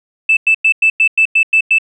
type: tone bursts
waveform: sine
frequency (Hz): 2637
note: E7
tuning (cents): 0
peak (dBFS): -6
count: 9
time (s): 0.29-1.785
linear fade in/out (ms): 5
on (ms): 79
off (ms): 98
effects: tanh soft clip ceiling -2 dBFS